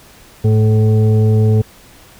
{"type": "tone with frequency modulation", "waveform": "sine", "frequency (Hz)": 107.8, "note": "A2", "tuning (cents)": -35, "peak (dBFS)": -8, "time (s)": [0.44, 1.62], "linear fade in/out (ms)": 10, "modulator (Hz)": 326, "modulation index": 0.62, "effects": ["pink hiss -43 dBFS RMS until 2.19 s"]}